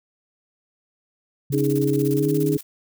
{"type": "tone with pitch glide", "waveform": "sine", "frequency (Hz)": [138.59, 150.26], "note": ["C#3", "D3"], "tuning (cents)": [0, 40], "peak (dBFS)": -23, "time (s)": [1.5, 2.57], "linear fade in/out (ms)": 5, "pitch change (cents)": 140, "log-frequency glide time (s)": [2.13, 2.29]}
{"type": "noise with tremolo", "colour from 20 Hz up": "blue", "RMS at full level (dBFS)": -35, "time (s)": [1.52, 2.63], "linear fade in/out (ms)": 5, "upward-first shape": "square", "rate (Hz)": 17, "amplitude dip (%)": 80}
{"type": "chord", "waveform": "sine", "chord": "C# suspended second", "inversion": "none", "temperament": "just", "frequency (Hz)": [277.2, 311.8, 415.8], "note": ["C#4", "D#4", "G#4"], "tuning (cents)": [0, 4, 2], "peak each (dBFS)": [-25, -23, -22], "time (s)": [1.52, 2.58], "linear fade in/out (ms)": 20}
{"effects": []}